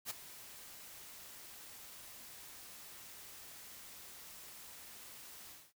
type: noise with ADSR envelope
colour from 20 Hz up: white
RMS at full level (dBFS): -39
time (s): 0.05-5.73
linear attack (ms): 54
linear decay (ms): 13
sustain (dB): -14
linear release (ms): 230
effects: noise-tail reverb RT60 0.1 s tail -18 dB re dry